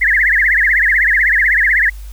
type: tone with vibrato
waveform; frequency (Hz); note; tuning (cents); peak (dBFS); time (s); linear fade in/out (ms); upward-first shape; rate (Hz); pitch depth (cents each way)
sine; 1864.7; A#6; 0; -9; 0.01-1.9; 10; triangle; 16; 260
effects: added 50 Hz sine -27 dBFS peak until 2.12 s + white hiss -45 dBFS RMS until 2.12 s